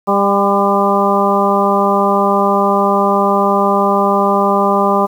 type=harmonic tone with a mistuned harmonic; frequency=199.2 Hz; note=G3; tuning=28 cents sharp; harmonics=1 / 2 / 3 / 4 / 5 / 6; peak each=-17 / -17 / -17 / -17 / -17 / -17 dBFS; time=0.07-5.07 s; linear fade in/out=20 ms; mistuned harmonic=5; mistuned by=+23 cents; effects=7-bit